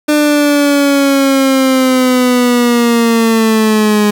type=linear sweep; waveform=30% pulse; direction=down; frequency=300 to 207.3 Hz; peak=-5 dBFS; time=0.08-4.11 s; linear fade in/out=10 ms; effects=none